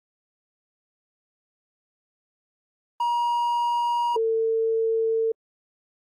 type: tone pair in turn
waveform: triangle / sine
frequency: 952 / 449.3 Hz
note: A#5 / A4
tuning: +36 / +36 cents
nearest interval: octave + minor second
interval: 1300 cents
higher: first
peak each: -19 / -20 dBFS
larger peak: first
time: 3-4.16 / 4.16-5.32 s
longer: neither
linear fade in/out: 5 ms
effects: AAC 48 kbps